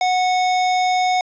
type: tone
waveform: square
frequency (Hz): 735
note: F#5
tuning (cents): -12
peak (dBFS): -16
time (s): 0.01-1.21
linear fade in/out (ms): 2
effects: resampled to 16000 Hz + 7-bit